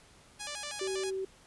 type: tone with vibrato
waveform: 5% pulse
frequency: 698.5 Hz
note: F5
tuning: in tune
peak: -26 dBFS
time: 0.39-1.11 s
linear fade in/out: 20 ms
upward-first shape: square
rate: 6.2 Hz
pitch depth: 300 cents each way
type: tone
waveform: sine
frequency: 382.5 Hz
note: G4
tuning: 42 cents flat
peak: -32 dBFS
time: 0.81-1.25 s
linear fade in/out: 5 ms
effects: pink hiss -59 dBFS RMS until 1.46 s + resampled to 24000 Hz